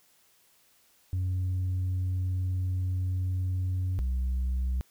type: tone pair in turn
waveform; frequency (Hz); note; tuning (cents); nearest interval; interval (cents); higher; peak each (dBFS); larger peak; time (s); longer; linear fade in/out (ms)
sine; 92.1 / 63.6; F#2 / C2; -7 / -48; tritone; 641; first; -24 / -23; second; 1.13-3.99 / 3.99-4.81; first; 0
effects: tanh soft clip ceiling -25 dBFS + white hiss -64 dBFS RMS until 4.9 s